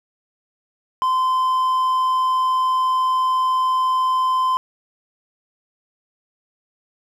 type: tone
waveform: triangle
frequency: 1031 Hz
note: C6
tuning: 26 cents flat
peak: -14 dBFS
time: 1.02-4.57 s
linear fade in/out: 0 ms
effects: none